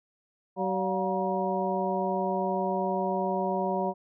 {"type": "harmonic tone with a mistuned harmonic", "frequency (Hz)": 190, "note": "F#3", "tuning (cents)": 46, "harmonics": [1, 2, 3, 4, 5], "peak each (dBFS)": [-32, -32, -32, -32, -32], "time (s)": [0.56, 3.94], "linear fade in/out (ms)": 50, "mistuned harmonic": 4, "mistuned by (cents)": -100, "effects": []}